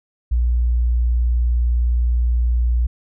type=tone; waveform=sine; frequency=59.7 Hz; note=A#1; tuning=42 cents sharp; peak=-14 dBFS; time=0.31-2.87 s; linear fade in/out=10 ms; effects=none